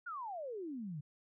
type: exponential sweep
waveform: sine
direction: down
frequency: 1480 to 138.59 Hz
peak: -40 dBFS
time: 0.06-1.01 s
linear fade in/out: 10 ms
effects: none